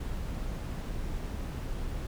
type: noise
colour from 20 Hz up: brown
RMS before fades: -35 dBFS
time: 0-2.07 s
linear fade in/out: 5 ms
effects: none